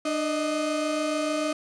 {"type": "tone pair together", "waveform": "35% pulse", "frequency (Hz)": [299.6, 626], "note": ["D4", "D#5"], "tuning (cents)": [35, 10], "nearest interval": "octave + minor second", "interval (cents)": 1275, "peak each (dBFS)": -26, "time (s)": [0.05, 1.53], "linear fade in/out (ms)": 5, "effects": ["resampled to 22050 Hz"]}